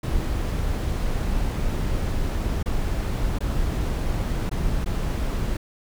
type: noise with dropouts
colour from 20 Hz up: brown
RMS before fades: -24 dBFS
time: 0.03-5.57 s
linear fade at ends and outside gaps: 5 ms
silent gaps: 2.629-2.658 / 3.387-3.405 / 4.495-4.513 / 4.845-4.859 s
effects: none